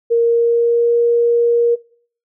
sine tone with pitch glide, 466.2 to 471.6 Hz, A#4 to A#4, 0 to +20 cents, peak -10 dBFS, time 0.1-1.76 s, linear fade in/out 20 ms, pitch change +20 cents, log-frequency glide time 0.22-0.93 s, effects noise-tail reverb RT60 0.5 s tail -22 dB re dry

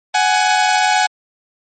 sawtooth tone pair together, 745.4 / 836 Hz, F#5 / G#5, +13 / +11 cents, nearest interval major second, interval 198 cents, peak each -11 dBFS, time 0.14-1.07 s, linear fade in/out 10 ms, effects MP3 32 kbps

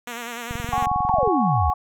5% pulse tone with vibrato, 236.5 Hz, A#3, 25 cents sharp, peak -19 dBFS, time 0.07-0.86 s, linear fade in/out 2 ms, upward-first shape sine, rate 10 Hz, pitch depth 57 cents each way
click train, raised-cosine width 5 ms, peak -18 dBFS, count 18, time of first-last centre 0.51-1.276 s, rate 22.2 Hz
sine chord, F# suspended second, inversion none, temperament equal with one note detuned, 740 / 826.3 / 1108.7 Hz, F#5 / G#5 / C#6, 0 / -9 / 0 cents, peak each -24 dBFS, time 0.72-1.74 s, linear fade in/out 10 ms
sine exponential sweep, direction down, 932.3 to 66.9 Hz, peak -19 dBFS, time 1.09-1.7 s, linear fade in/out 0 ms
effects none

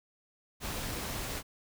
pink noise, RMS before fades -37 dBFS, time 0.6-1.43 s, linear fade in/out 50 ms, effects none

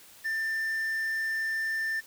triangle tone with quantisation, 1786 Hz, A6, 25 cents sharp, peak -26 dBFS, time 0.24-2.01 s, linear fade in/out 20 ms, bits 9, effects white hiss -53 dBFS RMS until 2.06 s

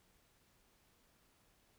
silence, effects pink hiss -72 dBFS RMS until 1.78 s

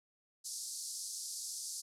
pink band-pass noise, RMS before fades -43 dBFS, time 0.44-1.82 s, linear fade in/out 20 ms, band 4600 to 11000 Hz, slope 48 dB/octave, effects none

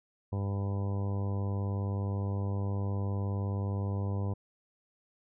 harmonic tone, 99.4 Hz, G2, 25 cents sharp, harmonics 1 / 2 / 3 / 4 / 5 / 6 / 7 / 8 / 9 / 10, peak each -30 / -39 / -45 / -45 / -45 / -50 / -52 / -52 / -52 / -50 dBFS, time 0.32-4.34 s, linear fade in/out 10 ms, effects none

